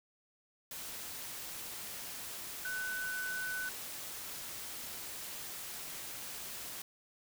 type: tone in noise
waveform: sine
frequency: 1500 Hz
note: F#6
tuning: 23 cents sharp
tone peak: -36 dBFS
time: 2.65-3.69 s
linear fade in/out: 2 ms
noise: white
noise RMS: -44 dBFS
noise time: 0.71-6.82 s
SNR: +5 dB
effects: none